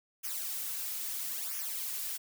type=noise with flanger; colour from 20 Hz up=blue; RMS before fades=-37 dBFS; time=0.23-2.18 s; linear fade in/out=20 ms; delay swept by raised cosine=0.24 to 4.34 ms; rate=0.75 Hz; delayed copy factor=-0.75; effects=none